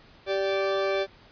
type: tone pair together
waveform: 40% pulse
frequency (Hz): 389.6 / 583.7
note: G4 / D5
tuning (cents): -11 / -11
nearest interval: perfect fifth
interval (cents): 700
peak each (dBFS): -26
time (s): 0.26-1.07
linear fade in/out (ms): 50
effects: pink hiss -54 dBFS RMS until 1.31 s + resampled to 11025 Hz